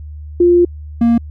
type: tone pair in turn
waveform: sine / triangle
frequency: 350 / 233.6 Hz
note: F4 / A#3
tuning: +4 / +4 cents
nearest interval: perfect fifth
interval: 700 cents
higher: first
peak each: -6 dBFS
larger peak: neither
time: 0.4-0.65 / 1.01-1.18 s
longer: first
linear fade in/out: 5 ms
effects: added 75 Hz sine -27 dBFS peak until 1.3 s